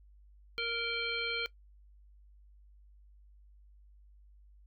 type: harmonic tone with a mistuned harmonic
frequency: 466.2 Hz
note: A#4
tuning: in tune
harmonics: 1 / 3 / 5 / 7 / 9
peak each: -40 / -40 / -37 / -38 / -40 dBFS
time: 0.58-1.46 s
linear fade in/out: 0 ms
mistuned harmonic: 7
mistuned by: -58 cents
effects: noise-tail reverb RT60 0.1 s tail -19 dB re dry + added 50 Hz sine -56 dBFS peak until 4.66 s